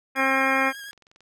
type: harmonic tone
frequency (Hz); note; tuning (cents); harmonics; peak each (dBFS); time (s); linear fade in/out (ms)
267.2; C4; +36; 1 / 2 / 3 / 4 / 5 / 6 / 7 / 8 / 9; -28 / -28 / -28 / -28 / -28 / -28 / -28 / -28 / -28; 0.15-0.73; 50
type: tone with vibrato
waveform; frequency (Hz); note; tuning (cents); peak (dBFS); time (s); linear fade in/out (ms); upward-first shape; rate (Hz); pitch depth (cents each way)
sawtooth; 1634; G#6; -29; -33; 0.16-0.91; 0; square; 10; 23
type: click train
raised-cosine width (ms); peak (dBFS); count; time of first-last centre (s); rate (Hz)
0.2; -37; 14; 0.61-1.206; 21.8
effects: none